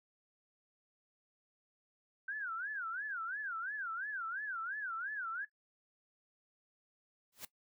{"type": "tone with vibrato", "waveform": "sine", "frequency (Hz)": 1511, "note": "F#6", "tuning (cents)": 36, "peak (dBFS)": -37, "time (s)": [2.28, 5.45], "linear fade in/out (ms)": 5, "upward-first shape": "sine", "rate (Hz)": 2.9, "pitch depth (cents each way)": 240}
{"type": "noise with exponential growth", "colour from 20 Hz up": "white", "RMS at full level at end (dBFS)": -41, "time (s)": [7.32, 7.45], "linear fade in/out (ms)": 5, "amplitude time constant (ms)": 27}
{"effects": ["noise-tail reverb RT60 0.1 s tail -17 dB re dry"]}